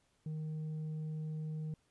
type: tone with tanh clipping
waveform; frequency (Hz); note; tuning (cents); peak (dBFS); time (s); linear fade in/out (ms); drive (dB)
sine; 155.56; D#3; 0; -38; 0.26-1.74; 2; 3
effects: pink hiss -75 dBFS RMS until 1.9 s + resampled to 24000 Hz